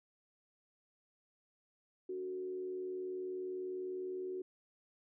sine tone with frequency modulation, 370 Hz, F#4, in tune, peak -38 dBFS, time 2.09-4.42 s, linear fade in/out 5 ms, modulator 79.8 Hz, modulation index 0.39, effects none

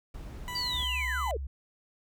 brown noise, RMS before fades -42 dBFS, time 0.14-0.84 s, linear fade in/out 5 ms
20% pulse tone with pitch glide, 987.8 to 1006.2 Hz, B5 to B5, 0 to +32 cents, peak -31 dBFS, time 0.48-1.31 s, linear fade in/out 0 ms, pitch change +32 cents, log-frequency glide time 0.66-1.04 s
sine linear sweep, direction down, 4772 to 380.8 Hz, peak -30 dBFS, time 0.55-1.37 s, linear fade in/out 5 ms
sine tone with vibrato, 66.5 Hz, C2, 29 cents sharp, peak -33 dBFS, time 0.74-1.47 s, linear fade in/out 5 ms, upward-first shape sine, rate 5 Hz, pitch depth 81 cents each way
effects none

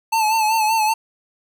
square tone with vibrato, 877 Hz, A5, 6 cents flat, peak -16 dBFS, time 0.12-0.94 s, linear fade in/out 10 ms, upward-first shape sine, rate 5.2 Hz, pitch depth 53 cents each way, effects none

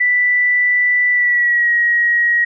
sine tone with pitch glide, 1975.5 to 1896.1 Hz, B6 to A#6, 0 to +29 cents, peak -11 dBFS, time 0-2.45 s, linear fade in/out 10 ms, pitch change -71 cents, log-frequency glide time 1.11-1.71 s, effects none

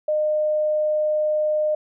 sine tone, 610 Hz, D#5, 34 cents flat, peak -18 dBFS, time 0.08-1.75 s, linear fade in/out 5 ms, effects none

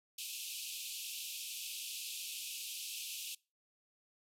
pink band-pass noise, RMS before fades -44 dBFS, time 0.18-3.35 s, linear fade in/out 5 ms, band 2500 to 15000 Hz, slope 96 dB/octave, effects noise-tail reverb RT60 0.3 s tail -24 dB re dry

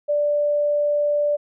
sine tone, 587 Hz, D5, 1 cent flat, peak -17 dBFS, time 0.08-1.37 s, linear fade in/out 20 ms, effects none

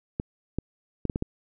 clicks, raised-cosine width 3 ms, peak -14 dBFS, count 6, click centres 0.199 / 0.586 / 1.053 / 1.098 / 1.159 / 1.224 s, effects none

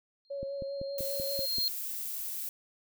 sine tone with exponential growth, 4210 Hz, C8, 10 cents sharp, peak -26 dBFS, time 0.25-1.68 s, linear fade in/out 0 ms, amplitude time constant 310 ms
sine tone with vibrato, 554 Hz, C#5, 1 cent flat, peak -34 dBFS, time 0.3-1.46 s, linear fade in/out 10 ms, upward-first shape sine, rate 5.1 Hz, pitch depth 22 cents each way
click train, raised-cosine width 3 ms, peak -28 dBFS, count 7, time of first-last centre 0.43-1.584 s, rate 5.2 Hz
violet noise, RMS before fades -37 dBFS, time 0.98-2.49 s, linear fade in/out 2 ms
effects none

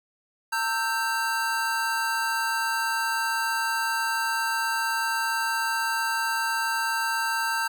square chord, E diminished, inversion second, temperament equal with one note detuned, 911.6 / 1318.5 / 1568 Hz, Bb5 / E6 / G6, -39 / 0 / 0 cents, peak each -29 / -33 / -28 dBFS, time 0.52-7.68 s, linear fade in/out 10 ms, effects none

